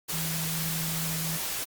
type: tone in noise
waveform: sine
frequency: 161.9 Hz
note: E3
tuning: 31 cents flat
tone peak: -32 dBFS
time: 0.12-1.38 s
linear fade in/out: 20 ms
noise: white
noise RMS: -32 dBFS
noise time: 0.08-1.65 s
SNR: -3 dB
effects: Opus 48 kbps